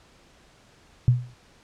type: tone with exponential decay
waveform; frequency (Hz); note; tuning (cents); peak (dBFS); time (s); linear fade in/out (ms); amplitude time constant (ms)
sine; 123.1; B2; -5; -11; 1.08-1.34; 0; 56
effects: pink hiss -56 dBFS RMS until 1.63 s + low-pass 7000 Hz 12 dB/octave